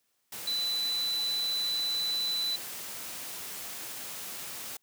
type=tone in noise; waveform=sine; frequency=3990 Hz; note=B7; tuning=17 cents sharp; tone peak=-28 dBFS; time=0.47-2.56 s; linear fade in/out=5 ms; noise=white; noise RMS=-40 dBFS; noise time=0.32-4.77 s; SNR=+9 dB; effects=white hiss -75 dBFS RMS until 4.82 s + high-pass 100 Hz 12 dB/octave